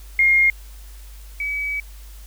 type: tone pair in turn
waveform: sine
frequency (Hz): 2132 / 2280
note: C7 / C#7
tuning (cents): +32 / +48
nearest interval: minor second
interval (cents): 116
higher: second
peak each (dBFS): -12 / -22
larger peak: first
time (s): 0.19-0.5 / 1.4-1.8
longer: second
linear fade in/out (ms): 2
effects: added 50 Hz sine -37 dBFS peak until 2.26 s + white hiss -49 dBFS RMS until 2.26 s